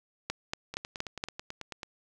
two click trains, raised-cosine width 0.2 ms, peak -14 / -21 dBFS, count 5 / 11, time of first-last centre 0.3-1.239 / 0.74-1.832 s, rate 4.26 / 9.16 Hz, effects none

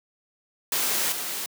white noise with level steps, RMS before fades -25 / -31 dBFS, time 0.72-1.46 s, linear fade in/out 2 ms, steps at 1.12 s, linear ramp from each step 2 ms, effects high-pass 200 Hz 12 dB/octave

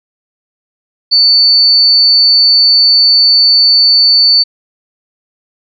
sine tone, 4500 Hz, C#8, 25 cents sharp, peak -4 dBFS, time 1.11-4.44 s, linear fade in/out 20 ms, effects none

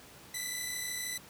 10% pulse tone pair together, 1976 / 2009 Hz, B6 / B6, 0 / +29 cents, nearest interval unison, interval 29 cents, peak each -29 / -29 dBFS, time 0.34-1.18 s, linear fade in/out 5 ms, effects pink hiss -53 dBFS RMS until 1.29 s + high-pass 80 Hz 12 dB/octave

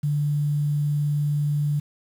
sine tone, 146.83 Hz, D3, in tune, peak -20 dBFS, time 0.03-1.8 s, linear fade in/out 10 ms, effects 8-bit

